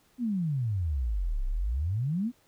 sine exponential two-way sweep, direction down then up, 257 to 30.87 to 257 Hz, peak -26 dBFS, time 0.18-2.32 s, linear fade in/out 50 ms, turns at 1.45 s, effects pink hiss -65 dBFS RMS until 2.47 s

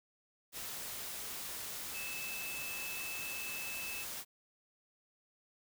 sine tone in noise, 2620 Hz, E7, 11 cents flat, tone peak -42 dBFS, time 1.92-4.06 s, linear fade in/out 50 ms, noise white, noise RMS -43 dBFS, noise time 0.52-4.25 s, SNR -2 dB, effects none

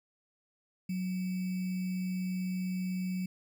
sine tone with sample-and-hold, 184.2 Hz, F#3, 7 cents flat, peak -31 dBFS, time 0.89-3.26 s, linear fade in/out 5 ms, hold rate 2450 Hz, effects none

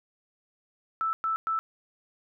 sine tone bursts, 1318.5 Hz, E6, in tune, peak -25 dBFS, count 3, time 1.01-1.59 s, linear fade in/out 0 ms, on 120 ms, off 110 ms, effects none

